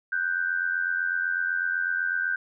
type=tone pair together; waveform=sine; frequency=1480 / 1568 Hz; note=F#6 / G6; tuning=0 / 0 cents; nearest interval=minor second; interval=100 cents; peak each=-28 / -26 dBFS; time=0.12-2.36 s; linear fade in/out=5 ms; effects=none